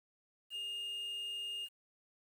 triangle tone with quantisation, 2832 Hz, F7, 23 cents sharp, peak -37 dBFS, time 0.5-1.69 s, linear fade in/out 50 ms, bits 10, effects none

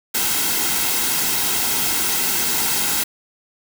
white noise with comb filter, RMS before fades -20 dBFS, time 0.14-3.04 s, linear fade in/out 10 ms, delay 1.7 ms, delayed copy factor -0.55, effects none

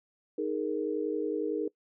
sine chord, D# suspended fourth, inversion none, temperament equal, 311.1 / 415.3 / 466.2 Hz, D#4 / G#4 / A#4, 0 / 0 / 0 cents, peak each -33 dBFS, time 0.38-1.68 s, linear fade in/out 5 ms, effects noise-tail reverb RT60 0.1 s tail -23 dB re dry

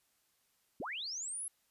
sine linear sweep, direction up, 146.83 to 11175 Hz, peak -38 dBFS, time 0.8-1.48 s, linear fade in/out 2 ms, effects white hiss -75 dBFS RMS until 1.7 s + resampled to 32000 Hz

